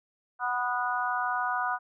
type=harmonic tone with a mistuned harmonic; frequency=246.9 Hz; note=B3; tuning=in tune; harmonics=3 / 4 / 5 / 6; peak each=-32 / -32 / -32 / -32 dBFS; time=0.39-1.79 s; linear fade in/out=50 ms; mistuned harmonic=6; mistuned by=-16 cents; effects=none